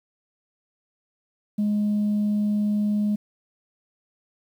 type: tone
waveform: sine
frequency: 208.4 Hz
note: G#3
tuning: 6 cents sharp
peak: -18 dBFS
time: 1.58-3.16 s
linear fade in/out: 10 ms
effects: tanh soft clip ceiling -18 dBFS + 9-bit